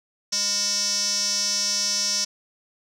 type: tone with band-pass filter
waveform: square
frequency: 203.3 Hz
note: G#3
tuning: 37 cents flat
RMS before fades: -24 dBFS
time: 0.32-2.25 s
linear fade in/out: 10 ms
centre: 5600 Hz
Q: 8.3
effects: none